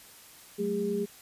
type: tone cluster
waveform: sine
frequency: 187.1 / 216.9 / 405.5 Hz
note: F#3 / A3 / G#4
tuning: +20 / -25 / -41 cents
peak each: -35 / -33 / -29 dBFS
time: 0.58-1.06 s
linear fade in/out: 20 ms
effects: white hiss -52 dBFS RMS until 1.21 s + resampled to 32000 Hz